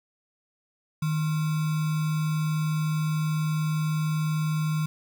sine tone with sample-and-hold, 155.56 Hz, D#3, in tune, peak -23 dBFS, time 1.02-4.86 s, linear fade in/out 5 ms, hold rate 1225 Hz, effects none

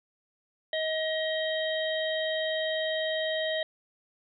harmonic tone, 632 Hz, D#5, 27 cents sharp, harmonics 1 / 3 / 5 / 6, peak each -29 / -34 / -36 / -37 dBFS, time 0.73-3.63 s, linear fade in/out 2 ms, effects none

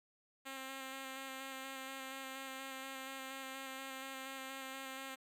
5% pulse tone with vibrato, 266.6 Hz, C4, 33 cents sharp, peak -33 dBFS, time 0.45-5.16 s, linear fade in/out 20 ms, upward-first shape square, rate 4.2 Hz, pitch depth 14 cents each way, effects none

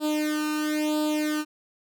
sawtooth tone with flanger, 303.8 Hz, D#4, 41 cents flat, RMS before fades -26 dBFS, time 0-1.45 s, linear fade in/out 50 ms, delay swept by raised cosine 0.24 to 0.75 ms, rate 1 Hz, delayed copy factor +0.9, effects none

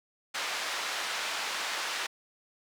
pink band-pass noise, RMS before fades -34 dBFS, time 0.34-2.07 s, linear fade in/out 10 ms, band 990 to 5600 Hz, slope 12 dB/octave, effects none

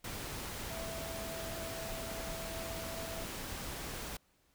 sine tone in noise, 659.3 Hz, E5, in tune, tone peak -44 dBFS, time 0.7-3.24 s, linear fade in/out 5 ms, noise pink, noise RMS -42 dBFS, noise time 0.04-4.17 s, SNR -5 dB, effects pink hiss -72 dBFS RMS until 4.54 s

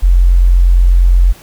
sine tone, 44.22 Hz, F1, 22 cents sharp, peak -4 dBFS, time 0.02-1.33 s, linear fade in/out 20 ms, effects pink hiss -39 dBFS RMS until 1.42 s

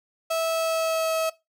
35% pulse tone with pitch glide, 653 to 644.8 Hz, E5 to E5, -17 to -38 cents, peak -21 dBFS, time 0.3-1.3 s, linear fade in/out 10 ms, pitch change -21 cents, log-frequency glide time 0.51-1.13 s, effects noise-tail reverb RT60 0.2 s tail -18 dB re dry

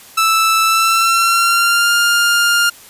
sawtooth tone with pitch glide, 1318.5 to 1405 Hz, E6 to F6, 0 to +10 cents, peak -7 dBFS, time 0.17-2.7 s, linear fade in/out 10 ms, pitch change +110 cents, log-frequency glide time 0.64-1.93 s, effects white hiss -40 dBFS RMS until 2.89 s + resampled to 32000 Hz

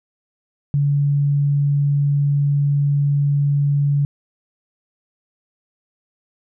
sine tone, 142.9 Hz, D3, 47 cents flat, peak -14 dBFS, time 0.74-4.05 s, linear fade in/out 0 ms, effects none

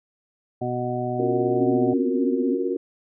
harmonic tone, 123.47 Hz, B2, in tune, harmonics 1 / 2 / 3 / 5 / 6, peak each -30 / -30 / -30 / -30 / -30 dBFS, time 0.61-1.94 s, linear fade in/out 10 ms
sine chord, Gb major seventh, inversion second, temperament equal with one note detuned, 277.2 / 351.7 / 370 / 466.2 Hz, Db4 / F4 / Gb4 / Bb4, 0 / +12 / 0 / 0 cents, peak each -29 / -29 / -26 / -28 dBFS, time 1.19-2.77 s, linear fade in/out 5 ms
sine tone with vibrato, 261.6 Hz, C4, in tune, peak -22 dBFS, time 1.6-2.55 s, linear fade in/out 10 ms, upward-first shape sine, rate 12 Hz, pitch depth 75 cents each way
effects none

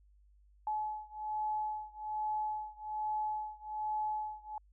sine beating tone pair, 854 / 855.2 Hz, G#5 / A5, +48 / -49 cents, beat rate 1.2 Hz, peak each -37 / -38 dBFS, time 0.67-4.58 s, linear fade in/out 2 ms, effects added 50 Hz sine -61 dBFS peak until 4.72 s

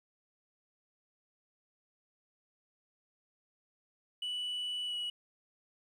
sine tone with pitch glide, 2960 to 2928 Hz, F#7 to F#7, 0 to -19 cents, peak -32 dBFS, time 4.22-5.1 s, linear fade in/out 5 ms, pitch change -19 cents, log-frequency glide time 4.86-4.94 s, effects tanh soft clip ceiling -33 dBFS + 11-bit

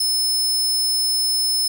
sawtooth tone, 5230 Hz, E8, 15 cents flat, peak -15 dBFS, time 0-1.68 s, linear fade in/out 5 ms, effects none

